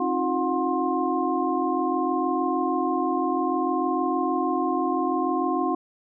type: tone cluster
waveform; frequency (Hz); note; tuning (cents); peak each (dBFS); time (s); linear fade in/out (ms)
sine; 270 / 316.3 / 356.9 / 725 / 1059; C#4 / D#4 / F4 / F#5 / C6; -45 / +29 / +38 / -35 / +21; -28; 0-5.75; 5
effects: none